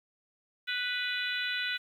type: harmonic tone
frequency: 493.9 Hz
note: B4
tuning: in tune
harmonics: 3 / 4 / 5 / 6 / 7 / 8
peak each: -34 / -38 / -38 / -39 / -39 / -39 dBFS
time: 0.67-1.78 s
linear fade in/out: 20 ms
effects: 10-bit